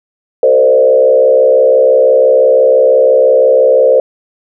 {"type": "tone with frequency modulation", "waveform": "sine", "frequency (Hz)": 523.3, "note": "C5", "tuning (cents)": 0, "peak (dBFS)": -4, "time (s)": [0.43, 4], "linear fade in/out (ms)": 2, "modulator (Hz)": 65.9, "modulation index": 1.1, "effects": []}